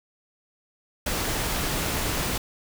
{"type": "noise", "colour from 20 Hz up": "pink", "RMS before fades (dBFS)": -27, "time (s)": [1.06, 2.38], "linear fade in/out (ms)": 5, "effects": []}